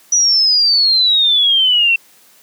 sine exponential sweep, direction down, 5920 to 2680 Hz, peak -9 dBFS, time 0.12-1.96 s, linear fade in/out 5 ms, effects white hiss -48 dBFS RMS until 2.42 s + high-pass 150 Hz 12 dB/octave

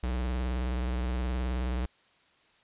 square tone with vibrato, 62 Hz, B1, 7 cents sharp, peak -29 dBFS, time 0.03-1.86 s, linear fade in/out 5 ms, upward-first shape sine, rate 19 Hz, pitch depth 83 cents each way, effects white hiss -64 dBFS RMS until 2.63 s + resampled to 8000 Hz

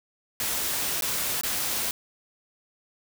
white noise with dropouts, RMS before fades -28 dBFS, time 0.4-1.91 s, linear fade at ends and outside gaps 1 ms, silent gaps 1.01-1.022 / 1.411-1.434 s, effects none

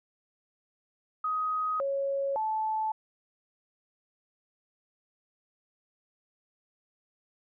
sine tone with pitch steps, 1256 / 552 / 872 Hz, D#6 / C#5 / A5, +16 / -7 / -16 cents, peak -27 dBFS, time 1.24-2.92 s, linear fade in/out 5 ms, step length 560 ms, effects none

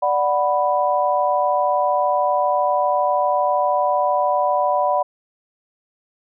sine chord, B minor, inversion first, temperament equal, 587.3 / 740 / 987.8 Hz, D5 / F#5 / B5, 0 / 0 / 0 cents, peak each -20 dBFS, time 0.02-5.03 s, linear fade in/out 10 ms, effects none

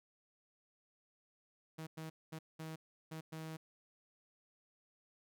sawtooth tone bursts at uneven times, 159.2 Hz, D#3, 40 cents sharp, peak -40 dBFS, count 6, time 1.78-1.87 / 1.97-2.1 / 2.32-2.39 / 2.59-2.76 / 3.11-3.21 / 3.32-3.57 s, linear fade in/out 10 ms, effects none

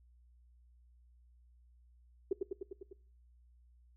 sine tone with echo, 381.9 Hz, G4, 45 cents flat, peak -28 dBFS, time 2.31-2.33 s, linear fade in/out 5 ms, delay 100 ms, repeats 6, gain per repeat -3 dB, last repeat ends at 2.93 s, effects noise-tail reverb RT60 0.5 s tail -22 dB re dry + added 60 Hz sine -61 dBFS peak until 3.96 s

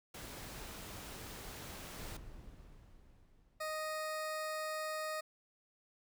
pink noise, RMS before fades -48 dBFS, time 0.14-2.17 s, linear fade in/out 5 ms
brown noise with exponential decay, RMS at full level -46 dBFS, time 1.99-4.75 s, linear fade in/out 5 ms, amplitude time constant 600 ms
20% pulse tone, 622.3 Hz, D#5, in tune, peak -33 dBFS, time 3.6-5.21 s, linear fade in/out 10 ms
effects none

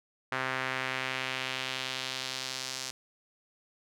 sawtooth tone with band-pass filter sweep, 130.7 Hz, C3, 1 cent flat, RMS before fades -35 dBFS, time 0.32-2.91 s, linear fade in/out 2 ms, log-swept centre 1600 to 5700 Hz, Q 1.5, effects none

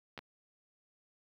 clicks, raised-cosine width 0.3 ms, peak -27 dBFS, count 2, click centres 0.177 / 0.19 s, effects high-pass 80 Hz 12 dB/octave + 11-bit

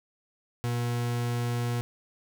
40% pulse tone, 120 Hz, B2, 49 cents flat, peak -26 dBFS, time 0.64-1.81 s, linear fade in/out 0 ms, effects none

